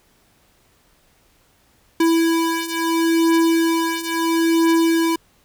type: beating tone pair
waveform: square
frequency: 329.6 / 330.34 Hz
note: E4 / E4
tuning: 0 / +4 cents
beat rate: 0.74 Hz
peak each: -21 / -18 dBFS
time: 2-5.16 s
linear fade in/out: 5 ms
effects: pink hiss -58 dBFS RMS until 5.44 s